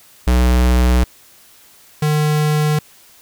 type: tone pair in turn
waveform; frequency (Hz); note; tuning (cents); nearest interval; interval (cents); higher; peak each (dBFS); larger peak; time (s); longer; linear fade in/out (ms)
square; 61.8 / 151.38; B1 / D#3; +2 / -47; octave + major third; 1551; second; -11 / -14; first; 0.27-1.04 / 2.02-2.79; neither; 5
effects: white hiss -47 dBFS RMS until 3.21 s